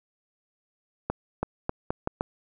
accelerating click train, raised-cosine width 1 ms, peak -12 dBFS, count 6, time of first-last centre 1.1-2.209 s, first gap 330 ms, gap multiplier 0.8, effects none

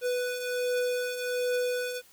square beating tone pair, 493.9 / 495.2 Hz, B4 / B4, 0 / +5 cents, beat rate 1.3 Hz, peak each -36 / -29 dBFS, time 0.01-2.02 s, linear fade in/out 50 ms, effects white hiss -58 dBFS RMS until 2.12 s

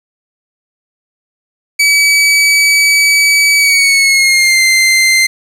sawtooth tone with pitch glide, 2285 to 2083 Hz, D7 to C7, -48 to -8 cents, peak -3 dBFS, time 1.79-5.27 s, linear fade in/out 10 ms, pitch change -160 cents, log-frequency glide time 3.57-4.62 s, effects low-pass 11000 Hz 12 dB/octave + 7-bit

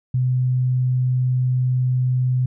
sine tone, 127 Hz, B2, 49 cents sharp, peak -16 dBFS, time 0.14-2.46 s, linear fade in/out 5 ms, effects none

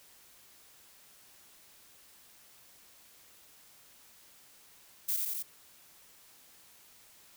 violet noise with echo, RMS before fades -31 dBFS, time 5.08-5.17 s, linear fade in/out 10 ms, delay 86 ms, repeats 3, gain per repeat -2 dB, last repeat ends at 5.428 s, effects white hiss -59 dBFS RMS until 7.36 s

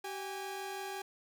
sawtooth tone pair together, 385.3 / 816.4 Hz, G4 / G#5, -30 / -30 cents, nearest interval octave + minor second, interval 1300 cents, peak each -38 / -38 dBFS, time 0.04-1.02 s, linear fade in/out 5 ms, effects none

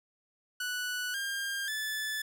sawtooth tone with pitch steps, 1480 / 1604.7 / 1739.8 Hz, F#6 / G6 / A6, 0 / +40 / -20 cents, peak -29 dBFS, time 0.6-2.22 s, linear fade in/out 5 ms, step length 540 ms, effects none

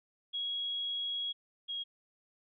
sine tone pair in turn, 3316 / 3285 Hz, G#7 / G#7, -3 / -20 cents, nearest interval unison, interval 17 cents, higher first, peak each -33 / -35 dBFS, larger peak first, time 0.33-1.33 / 1.68-1.84 s, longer first, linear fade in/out 20 ms, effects none

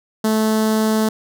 sawtooth tone with notch filter, 218.1 Hz, A3, 15 cents flat, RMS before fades -17 dBFS, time 0.24-1.09 s, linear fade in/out 5 ms, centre 2400 Hz, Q 1.2, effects none

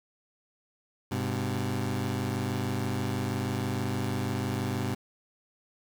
20% pulse tone pair together, 100.9 / 127.13 Hz, G#2 / C3, -49 / -49 cents, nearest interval major third, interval 400 cents, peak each -27 dBFS, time 1.11-4.95 s, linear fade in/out 10 ms, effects 8-bit

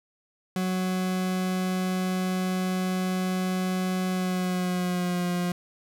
40% pulse tone with pitch glide, 185 to 177.26 Hz, F#3 to F3, 0 to +26 cents, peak -24 dBFS, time 0.56-5.52 s, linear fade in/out 2 ms, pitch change -74 cents, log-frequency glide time 4.09-5.28 s, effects none

